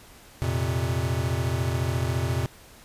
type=chord; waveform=square; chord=F suspended fourth; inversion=none; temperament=equal; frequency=87.31 / 116.54 / 130.81 Hz; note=F2 / Bb2 / C3; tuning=0 / 0 / 0 cents; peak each=-29 dBFS; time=0.42-2.46 s; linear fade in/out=0 ms; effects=pink hiss -50 dBFS RMS until 2.84 s + resampled to 32000 Hz